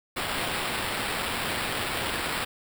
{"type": "noise with sample-and-hold", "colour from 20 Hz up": "white", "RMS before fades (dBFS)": -30, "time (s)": [0.16, 2.45], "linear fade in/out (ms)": 10, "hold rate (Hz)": 6300, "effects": []}